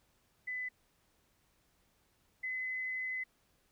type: tone pair in turn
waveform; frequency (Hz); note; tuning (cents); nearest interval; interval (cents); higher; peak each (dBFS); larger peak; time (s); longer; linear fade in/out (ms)
sine; 2005 / 2028; B6 / B6; +26 / +45; unison; 19; second; -36 / -35; second; 0.47-0.69 / 2.43-3.24; second; 10
effects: pink hiss -73 dBFS RMS until 3.71 s